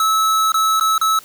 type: tone with dropouts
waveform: square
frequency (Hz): 1300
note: E6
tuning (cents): -24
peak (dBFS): -14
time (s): 0-1.19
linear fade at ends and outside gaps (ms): 2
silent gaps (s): 0.52-0.542 / 0.798-0.809 / 0.98-1.013
effects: white hiss -43 dBFS RMS until 1.24 s